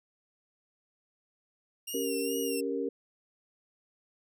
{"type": "tone with vibrato", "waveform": "10% pulse", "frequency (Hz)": 2794, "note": "F7", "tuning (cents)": 0, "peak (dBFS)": -28, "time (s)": [1.87, 2.61], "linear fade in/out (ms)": 10, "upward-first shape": "sine", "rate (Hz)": 2.4, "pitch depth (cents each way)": 62}
{"type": "chord", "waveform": "sine", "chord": "G diminished", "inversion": "second", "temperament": "equal", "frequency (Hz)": [277.2, 392, 466.2], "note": ["Db4", "G4", "Bb4"], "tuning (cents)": [0, 0, 0], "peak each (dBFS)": [-34, -35, -33], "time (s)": [1.94, 2.89], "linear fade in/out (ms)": 5}
{"effects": []}